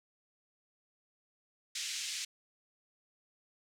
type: band-pass noise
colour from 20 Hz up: white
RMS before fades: -39 dBFS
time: 1.75-2.25 s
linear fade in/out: 5 ms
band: 2100 to 7300 Hz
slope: 24 dB/octave
effects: none